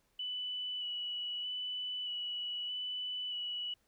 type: tone with vibrato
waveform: sine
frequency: 2964 Hz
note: F#7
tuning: 2 cents sharp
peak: -36 dBFS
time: 0.19-3.74 s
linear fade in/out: 5 ms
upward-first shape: square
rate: 0.8 Hz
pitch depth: 13 cents each way
effects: pink hiss -75 dBFS RMS until 3.87 s